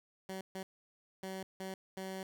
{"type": "tone bursts at uneven times", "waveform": "15% pulse", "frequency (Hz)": 190, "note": "F#3", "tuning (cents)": 46, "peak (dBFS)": -34, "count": 5, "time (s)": [[0.29, 0.41], [0.55, 0.63], [1.23, 1.43], [1.6, 1.74], [1.97, 2.23]], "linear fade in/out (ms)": 2, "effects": []}